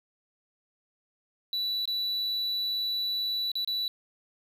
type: tone with dropouts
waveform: triangle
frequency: 3951 Hz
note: B7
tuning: in tune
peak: -26 dBFS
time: 1.53-3.88 s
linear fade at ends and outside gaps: 1 ms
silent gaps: 1.855-1.876 / 3.517-3.554 / 3.647-3.675 s
effects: none